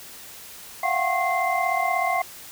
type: tone cluster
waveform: sine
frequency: 684 / 720 / 757 / 1082 / 2081 Hz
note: F5 / F#5 / F#5 / C#6 / C7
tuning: -36 / -47 / +39 / -42 / -10 cents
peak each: -27 dBFS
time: 0.83-2.22 s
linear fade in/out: 5 ms
effects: white hiss -42 dBFS RMS until 2.51 s